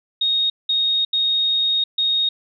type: tone bursts at uneven times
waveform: sine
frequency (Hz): 3729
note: A#7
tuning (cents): 0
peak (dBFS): -16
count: 4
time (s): 0.21-0.5 / 0.69-1.05 / 1.13-1.84 / 1.98-2.29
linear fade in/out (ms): 5
effects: none